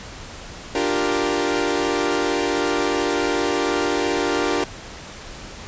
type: chord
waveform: sawtooth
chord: G minor seventh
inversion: second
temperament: equal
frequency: 293.7 / 349.2 / 392 / 466.2 Hz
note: D4 / F4 / G4 / Bb4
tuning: 0 / 0 / 0 / 0 cents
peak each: -21 dBFS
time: 0.75-4.64 s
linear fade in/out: 2 ms
effects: pink hiss -37 dBFS RMS until 5.67 s + resampled to 16000 Hz